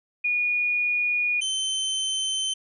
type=tone pair in turn; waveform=sine / sawtooth; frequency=2448 / 3084 Hz; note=D#7 / G7; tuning=-29 / -29 cents; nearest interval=major third; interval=400 cents; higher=second; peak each=-21 dBFS; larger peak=neither; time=0.24-1.41 / 1.41-2.54 s; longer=first; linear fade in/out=10 ms; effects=resampled to 24000 Hz